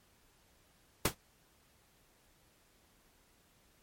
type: noise with exponential decay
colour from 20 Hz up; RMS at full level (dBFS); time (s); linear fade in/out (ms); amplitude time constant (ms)
pink; -23; 1.05-1.15; 5; 21
effects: pink hiss -68 dBFS RMS until 3.82 s + MP3 64 kbps